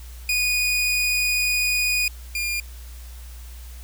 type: tone pair in turn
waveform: sawtooth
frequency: 2468 / 2413 Hz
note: D#7 / D7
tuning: -15 / +46 cents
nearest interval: unison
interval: 39 cents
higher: first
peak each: -16 / -20 dBFS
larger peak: first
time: 0.29-2.08 / 2.35-2.6 s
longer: first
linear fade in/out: 2 ms
effects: added 60 Hz sine -36 dBFS peak until 3.83 s + white hiss -48 dBFS RMS until 3.83 s